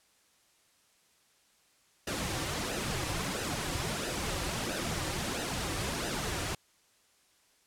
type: noise with flanger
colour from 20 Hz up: pink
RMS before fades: -34 dBFS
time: 2.07-6.55 s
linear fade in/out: 5 ms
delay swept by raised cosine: 0.89 to 4.79 ms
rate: 1.5 Hz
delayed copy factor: -0.6
effects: white hiss -67 dBFS RMS until 7.66 s + low-pass 10000 Hz 12 dB/octave